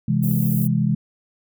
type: chord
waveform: sine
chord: C augmented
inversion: none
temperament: equal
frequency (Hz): 130.81 / 164.81 / 207.7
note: C3 / E3 / G#3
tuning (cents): 0 / 0 / 0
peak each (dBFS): -21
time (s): 0.08-0.95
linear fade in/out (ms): 5
type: band-stop noise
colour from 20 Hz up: white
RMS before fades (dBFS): -30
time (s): 0.22-0.68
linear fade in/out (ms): 20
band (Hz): 470 to 12000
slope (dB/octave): 24
effects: none